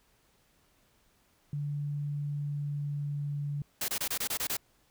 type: tone with pitch glide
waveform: sine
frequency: 145.2 to 144.28 Hz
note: D3 to D3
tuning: -19 to -30 cents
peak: -31 dBFS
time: 1.53-3.62 s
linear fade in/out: 2 ms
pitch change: -11 cents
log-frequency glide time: 2.17-3.37 s
type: noise bursts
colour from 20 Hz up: white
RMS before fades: -32 dBFS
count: 8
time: 3.81-4.569 s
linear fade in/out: 5 ms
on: 73 ms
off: 25 ms
effects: pink hiss -68 dBFS RMS until 4.9 s